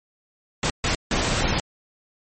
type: noise bursts at uneven times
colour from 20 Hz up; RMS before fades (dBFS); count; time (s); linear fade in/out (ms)
pink; -22; 3; 0.63-0.7 / 0.84-0.95 / 1.11-1.6; 2
effects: MP3 32 kbps